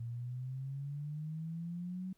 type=exponential sweep; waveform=sine; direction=up; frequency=115.7 to 188.9 Hz; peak=-38 dBFS; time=0-2.13 s; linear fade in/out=5 ms; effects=pink hiss -75 dBFS RMS until 2.17 s